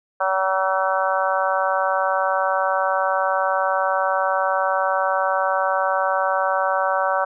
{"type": "harmonic tone", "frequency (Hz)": 190, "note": "F#3", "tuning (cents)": 46, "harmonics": [3, 4, 5, 6, 7, 8], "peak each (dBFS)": [-23, -24, -25, -26, -26, -27], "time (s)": [0.2, 7.25], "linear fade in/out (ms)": 10, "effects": []}